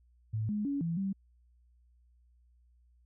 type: tone with pitch steps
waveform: sine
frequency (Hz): 109.3 / 209.1 / 281.6 / 166.9 / 194.5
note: A2 / G#3 / C#4 / E3 / G3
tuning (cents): -11 / +12 / +27 / +22 / -13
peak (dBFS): -30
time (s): 0.33-1.13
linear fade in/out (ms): 10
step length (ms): 160
effects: added 60 Hz sine -62 dBFS peak until 3.05 s